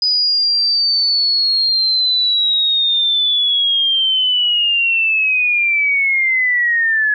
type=linear sweep; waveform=sine; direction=down; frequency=4978 to 1690 Hz; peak=-12 dBFS; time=0.02-7.14 s; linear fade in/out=2 ms; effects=none